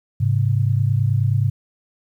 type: tone pair together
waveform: sine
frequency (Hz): 104.9 / 134.32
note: G#2 / C3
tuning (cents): +18 / +46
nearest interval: major third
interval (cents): 428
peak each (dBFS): -17 / -19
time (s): 0.2-1.5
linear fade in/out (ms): 10
effects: 9-bit